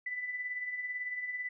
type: tone with tremolo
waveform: sine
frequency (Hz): 1990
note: B6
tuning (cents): +13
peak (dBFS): -32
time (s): 0.06-1.49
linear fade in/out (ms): 5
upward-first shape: triangle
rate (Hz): 18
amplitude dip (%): 60
effects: none